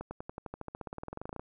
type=accelerating click train; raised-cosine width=1 ms; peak=-25 dBFS; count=24; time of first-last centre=0.01-1.395 s; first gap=100 ms; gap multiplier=0.95; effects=none